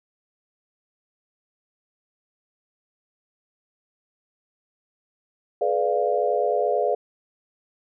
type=chord; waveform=sine; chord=G# diminished seventh; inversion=none; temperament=equal with one note detuned; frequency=424.8 / 493.9 / 587.3 / 698.5 Hz; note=G#4 / B4 / D5 / F5; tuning=+39 / 0 / 0 / 0 cents; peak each=-25 dBFS; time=5.61-6.95 s; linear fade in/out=5 ms; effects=none